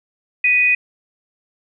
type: tone pair together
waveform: sine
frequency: 1975.5 / 2489 Hz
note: B6 / D#7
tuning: 0 / 0 cents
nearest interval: major third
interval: 400 cents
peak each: -21 / -12 dBFS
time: 0.44-0.75 s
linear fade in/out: 5 ms
effects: none